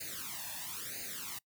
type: noise with flanger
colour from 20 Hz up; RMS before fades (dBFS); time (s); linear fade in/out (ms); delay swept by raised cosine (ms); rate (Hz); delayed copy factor
white; -42; 0-1.39; 10; 0.44 to 1.17; 1; +0.95
effects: noise-tail reverb RT60 0.1 s tail -23 dB re dry + high-pass 80 Hz 12 dB/octave